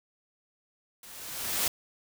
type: noise with level ramp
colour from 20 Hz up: white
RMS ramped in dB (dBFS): -49 to -26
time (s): 1.03-1.68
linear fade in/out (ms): 2
effects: none